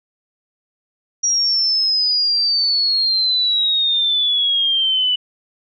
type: exponential sweep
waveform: sine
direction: down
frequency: 5720 to 2963 Hz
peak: -14 dBFS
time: 1.23-5.16 s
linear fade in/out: 10 ms
effects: none